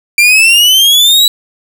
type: exponential sweep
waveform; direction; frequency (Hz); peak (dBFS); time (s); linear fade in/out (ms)
40% pulse; up; 2349 to 3951; -3; 0.18-1.28; 2
effects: none